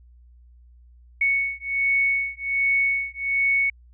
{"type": "beating tone pair", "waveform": "sine", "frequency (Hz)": [2217, 2218.3], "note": ["C#7", "C#7"], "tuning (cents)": [0, 1], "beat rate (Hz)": 1.3, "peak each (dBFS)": [-23, -23], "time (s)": [1.21, 3.7], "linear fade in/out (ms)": 5, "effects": ["added 60 Hz sine -48 dBFS peak until 3.93 s"]}